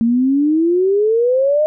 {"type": "exponential sweep", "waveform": "sine", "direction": "up", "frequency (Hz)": [225.7, 622.3], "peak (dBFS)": -11, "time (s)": [0.01, 1.66], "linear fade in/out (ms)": 0, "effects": []}